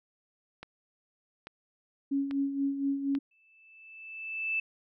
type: click train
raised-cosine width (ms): 0.3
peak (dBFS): -26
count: 4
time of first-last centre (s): 0.63-3.151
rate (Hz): 1.19
type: tone with tremolo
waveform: sine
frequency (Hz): 277.2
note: C#4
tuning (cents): 0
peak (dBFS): -25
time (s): 2.11-3.19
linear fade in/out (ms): 10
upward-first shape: sine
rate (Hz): 4.2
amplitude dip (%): 60
type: tone with exponential growth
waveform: sine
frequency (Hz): 2637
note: E7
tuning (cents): 0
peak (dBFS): -26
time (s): 3.31-4.6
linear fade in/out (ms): 5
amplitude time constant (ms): 280
effects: none